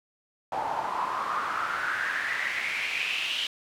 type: noise with band-pass filter sweep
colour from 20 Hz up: pink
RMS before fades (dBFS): -30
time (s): 0.52-3.47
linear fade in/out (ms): 2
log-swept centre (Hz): 800 to 3100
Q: 5.9
effects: none